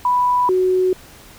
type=tone pair in turn; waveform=sine; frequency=987.8 / 370 Hz; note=B5 / F#4; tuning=0 / 0 cents; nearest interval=octave + perfect fourth; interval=1700 cents; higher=first; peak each=-13 dBFS; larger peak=neither; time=0.05-0.49 / 0.49-0.93 s; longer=neither; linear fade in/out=2 ms; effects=pink hiss -43 dBFS RMS until 1.38 s